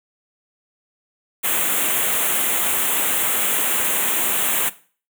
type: band-stop noise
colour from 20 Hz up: white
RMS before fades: -20 dBFS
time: 1.43-4.7 s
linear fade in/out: 20 ms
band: 3500 to 7000 Hz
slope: 48 dB/octave
effects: noise-tail reverb RT60 0.4 s tail -17 dB re dry + high-pass 200 Hz 12 dB/octave